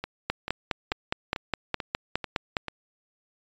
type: two click trains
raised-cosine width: 0.3 ms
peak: -16 / -9 dBFS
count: 7 / 12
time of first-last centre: 0.04-2.683 / 0.3-2.568 s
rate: 2.27 / 4.85 Hz
effects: resampled to 16000 Hz